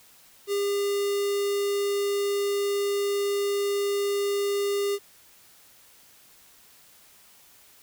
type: tone with notch filter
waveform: square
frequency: 403.1 Hz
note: G4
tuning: 48 cents sharp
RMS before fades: -26 dBFS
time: 0.47-4.99 s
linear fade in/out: 50 ms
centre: 1500 Hz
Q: 1.2
effects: white hiss -55 dBFS RMS until 7.82 s